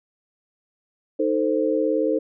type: chord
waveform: sine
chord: A diminished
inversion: second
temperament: equal with one note detuned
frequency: 311.1 / 444.9 / 523.3 Hz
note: Eb4 / A4 / C5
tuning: 0 / +19 / 0 cents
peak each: -23 dBFS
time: 1.19-2.19 s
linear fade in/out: 10 ms
effects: none